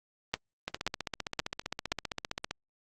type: two click trains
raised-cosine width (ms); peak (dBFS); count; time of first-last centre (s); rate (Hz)
0.2; -16 / -11; 29 / 4; 0.68-2.51 / 0.34-1.919; 15.3 / 1.9
effects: Opus 24 kbps